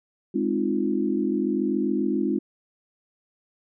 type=chord; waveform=sine; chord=F minor seventh; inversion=first; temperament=equal with one note detuned; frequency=207.7 / 261.6 / 308.6 / 349.2 Hz; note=Ab3 / C4 / Eb4 / F4; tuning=0 / 0 / -14 / 0 cents; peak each=-27 dBFS; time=0.34-2.39 s; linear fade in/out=10 ms; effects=none